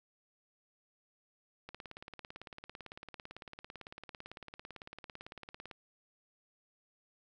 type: click train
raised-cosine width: 0.3 ms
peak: -30 dBFS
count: 73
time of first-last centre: 1.69-5.712 s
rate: 17.9 Hz
effects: none